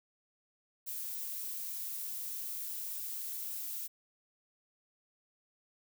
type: noise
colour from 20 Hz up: violet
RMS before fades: -40 dBFS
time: 0.86-3.88 s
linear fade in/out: 20 ms
effects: none